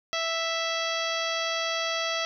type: harmonic tone with a mistuned harmonic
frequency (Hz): 659.3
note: E5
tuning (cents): 0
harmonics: 1 / 2 / 3 / 4 / 5 / 6 / 7 / 8 / 9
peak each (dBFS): -32 / -33 / -34 / -36 / -33 / -40 / -38 / -41 / -40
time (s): 0.13-2.25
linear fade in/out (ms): 0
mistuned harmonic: 8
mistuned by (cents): +26
effects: 10-bit